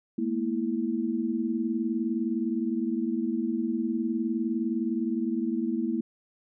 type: tone cluster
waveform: sine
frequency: 217.9 / 237.5 / 328.9 Hz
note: A3 / A#3 / E4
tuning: -17 / +33 / -4 cents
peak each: -31 / -29 / -30 dBFS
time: 0.18-6.01 s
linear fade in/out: 5 ms
effects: none